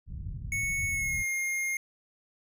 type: low-pass noise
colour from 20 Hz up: white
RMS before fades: -38 dBFS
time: 0.06-1.25 s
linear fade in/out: 50 ms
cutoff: 130 Hz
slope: 24 dB/octave
type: tone with pitch glide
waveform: square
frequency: 2210 to 2131 Hz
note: C#7 to C7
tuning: -6 to +31 cents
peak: -29 dBFS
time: 0.52-1.77 s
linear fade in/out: 2 ms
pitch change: -63 cents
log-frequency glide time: 0.89-1.24 s
effects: none